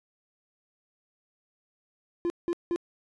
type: tone bursts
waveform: triangle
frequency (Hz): 345.2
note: F4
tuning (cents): -20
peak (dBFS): -23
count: 3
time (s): 2.25-2.76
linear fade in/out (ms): 0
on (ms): 50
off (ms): 180
effects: resampled to 22050 Hz